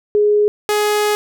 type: tone pair in turn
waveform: sine / sawtooth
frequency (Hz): 416.9 / 418.9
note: G#4 / G#4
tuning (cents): +7 / +15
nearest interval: unison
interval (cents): 8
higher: second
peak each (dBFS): -10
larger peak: neither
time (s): 0.15-0.48 / 0.69-1.15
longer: second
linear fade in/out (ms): 0
effects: none